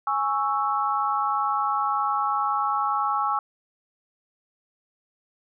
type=chord; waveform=sine; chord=C# minor; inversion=second; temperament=equal; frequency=830.6 / 1108.7 / 1318.5 Hz; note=G#5 / C#6 / E6; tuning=0 / 0 / 0 cents; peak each=-26 dBFS; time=0.07-3.39 s; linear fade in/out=2 ms; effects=none